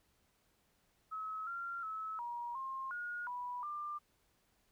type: tone with pitch steps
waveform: sine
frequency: 1286 / 1381 / 1297 / 953 / 1064 / 1438 / 982 / 1192 Hz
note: E6 / F6 / E6 / A#5 / C6 / F#6 / B5 / D6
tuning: -43 / -20 / -28 / +38 / +29 / -50 / -10 / +25 cents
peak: -39 dBFS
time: 1.11-3.99 s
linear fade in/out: 20 ms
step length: 360 ms
effects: pink hiss -75 dBFS RMS until 4.71 s